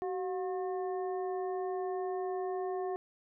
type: harmonic tone with a mistuned harmonic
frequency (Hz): 360.2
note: F#4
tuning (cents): -46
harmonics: 1 / 2 / 3 / 5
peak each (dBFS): -34 / -38 / -47 / -55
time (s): 0.02-2.96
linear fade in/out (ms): 0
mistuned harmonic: 1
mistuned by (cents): +80
effects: none